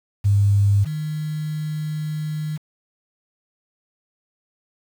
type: tone pair in turn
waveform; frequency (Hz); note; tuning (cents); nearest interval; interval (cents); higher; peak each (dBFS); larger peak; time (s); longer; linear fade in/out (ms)
sine; 100.7 / 153.37; G2 / D#3; +47 / -25; perfect fifth; 728; second; -13 / -23; first; 0.24-0.85 / 0.85-2.58; second; 20
effects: 7-bit